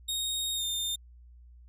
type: tone with pitch glide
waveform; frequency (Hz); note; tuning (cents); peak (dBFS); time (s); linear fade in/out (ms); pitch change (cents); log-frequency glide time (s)
sawtooth; 3729 to 3623; A#7 to A7; 0 to +50; -27; 0.08-0.96; 10; -50; 0.55-0.64
effects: added 60 Hz sine -50 dBFS peak until 1.68 s